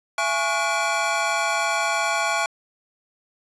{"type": "tone cluster", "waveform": "square", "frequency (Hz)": [674, 835, 1109, 1443, 2335], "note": ["E5", "G#5", "C#6", "F#6", "D7"], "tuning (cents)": [38, 9, 0, -44, -11], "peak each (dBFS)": -28, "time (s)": [0.18, 2.46], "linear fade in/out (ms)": 2, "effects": ["resampled to 22050 Hz", "8-bit"]}